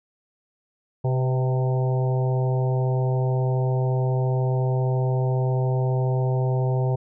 harmonic tone with a mistuned harmonic, 129.6 Hz, C3, 16 cents flat, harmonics 1 / 3 / 4 / 5 / 6 / 7, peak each -20 / -30 / -32 / -34 / -36 / -37 dBFS, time 1.04-6.96 s, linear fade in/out 10 ms, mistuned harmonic 4, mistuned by -39 cents, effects none

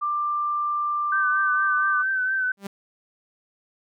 sine tone, 1185 Hz, D6, 15 cents sharp, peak -22 dBFS, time 0.01-2.03 s, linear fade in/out 20 ms
sine tone with vibrato, 1532 Hz, G6, 40 cents flat, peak -21 dBFS, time 1.12-2.52 s, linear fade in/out 5 ms, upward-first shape triangle, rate 4.3 Hz, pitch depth 43 cents each way
sawtooth tone with exponential growth, 198.2 Hz, G3, 19 cents sharp, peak -24 dBFS, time 2.57-2.67 s, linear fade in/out 5 ms, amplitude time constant 21 ms
effects none

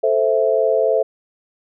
sine chord, A minor, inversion none, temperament equal, 440 / 523.3 / 659.3 Hz, A4 / C5 / E5, 0 / 0 / 0 cents, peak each -18 dBFS, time 0.03-1.03 s, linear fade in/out 10 ms, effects none

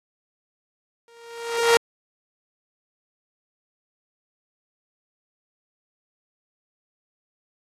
sawtooth tone with exponential growth, 466.2 Hz, A#4, in tune, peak -8 dBFS, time 1.08-1.77 s, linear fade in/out 1 ms, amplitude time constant 150 ms, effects low-pass 10000 Hz 12 dB/octave + AAC 48 kbps

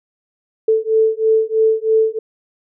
sine beating tone pair, 439.9 / 443 Hz, A4 / A4, 0 / +12 cents, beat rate 3.1 Hz, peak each -15 dBFS, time 0.68-2.19 s, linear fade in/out 5 ms, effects none

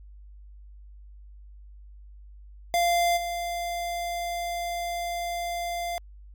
square tone with level steps, 693 Hz, F5, 14 cents flat, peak -21 / -29 dBFS, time 2.74-5.98 s, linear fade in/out 0 ms, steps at 3.16 s, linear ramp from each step 20 ms, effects added 50 Hz sine -44 dBFS peak until 6.34 s + MP3 96 kbps

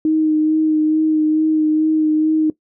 sine tone with vibrato, 311.1 Hz, D#4, in tune, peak -12 dBFS, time 0.05-2.5 s, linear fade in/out 2 ms, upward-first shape sine, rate 2.3 Hz, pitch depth 18 cents each way, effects noise-tail reverb RT60 0.1 s tail -18 dB re dry

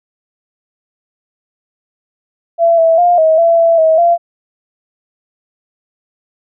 sine tone with pitch steps, 673 / 656 / 704 / 637 / 671 / 667 / 640 / 686 Hz, E5 / E5 / F5 / D#5 / E5 / E5 / D#5 / F5, +36 / -9 / +14 / +41 / +31 / +20 / +49 / -31 cents, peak -6 dBFS, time 2.58-4.18 s, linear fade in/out 50 ms, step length 200 ms, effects none

